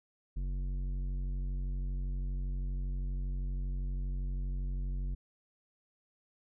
sine tone with tanh clipping, 46.28 Hz, F#1, 1 cent sharp, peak -34 dBFS, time 0.36-5.15 s, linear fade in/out 10 ms, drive 11 dB, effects none

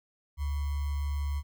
sine tone with sample-and-hold, 71.8 Hz, D2, 39 cents flat, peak -28 dBFS, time 0.37-1.43 s, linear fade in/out 50 ms, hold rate 1050 Hz, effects none

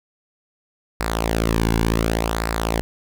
sawtooth tone with flanger, 56 Hz, A1, 31 cents sharp, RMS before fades -21 dBFS, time 1-2.81 s, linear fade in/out 0 ms, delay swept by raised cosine 0.31 to 1.61 ms, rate 0.68 Hz, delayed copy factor -0.65, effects none

